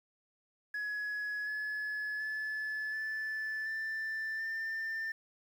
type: tone with pitch steps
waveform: sine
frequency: 1686 / 1706.6 / 1727.4 / 1748.5 / 1769.8 / 1791.4 Hz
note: G#6 / G#6 / A6 / A6 / A6 / A6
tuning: +26 / +47 / -32 / -11 / +10 / +31 cents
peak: -32 dBFS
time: 0.74-5.12 s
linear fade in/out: 5 ms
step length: 730 ms
effects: tanh soft clip ceiling -33 dBFS + 10-bit